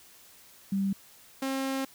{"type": "tone pair in turn", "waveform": ["sine", "sawtooth"], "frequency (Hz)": [195.7, 268.1], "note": ["G3", "C4"], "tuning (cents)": [-3, 42], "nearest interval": "perfect fourth", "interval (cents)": 545, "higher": "second", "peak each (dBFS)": -25, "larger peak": "neither", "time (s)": [[0.72, 0.93], [1.42, 1.85]], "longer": "second", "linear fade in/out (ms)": 5, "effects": ["white hiss -55 dBFS RMS until 1.94 s"]}